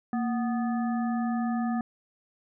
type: harmonic tone with a mistuned harmonic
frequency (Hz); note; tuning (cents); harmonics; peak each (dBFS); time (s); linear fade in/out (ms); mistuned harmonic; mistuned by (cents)
246.9; B3; 0; 1 / 3 / 5 / 7; -26 / -34 / -40 / -44; 0.13-1.81; 2; 1; -110
effects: none